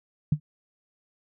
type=tone with exponential decay; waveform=sine; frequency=149.1 Hz; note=D3; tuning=27 cents sharp; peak=-14 dBFS; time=0.32-0.4 s; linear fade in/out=5 ms; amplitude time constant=16 ms; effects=none